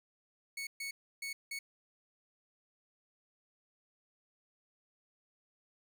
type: tone bursts at uneven times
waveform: sawtooth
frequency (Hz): 2215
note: C#7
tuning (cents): -2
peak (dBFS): -35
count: 4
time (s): 0.57-0.67 / 0.8-0.91 / 1.22-1.33 / 1.51-1.59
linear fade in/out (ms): 5
effects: 12-bit